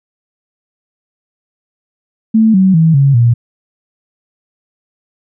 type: tone with pitch steps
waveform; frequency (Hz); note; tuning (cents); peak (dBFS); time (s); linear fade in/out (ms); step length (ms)
sine; 221.2 / 189.26 / 161.93 / 138.54 / 118.54; A3 / F#3 / E3 / C#3 / A#2; +9 / +39 / -31 / -1 / +29; -5; 2.34-3.34; 10; 200
effects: none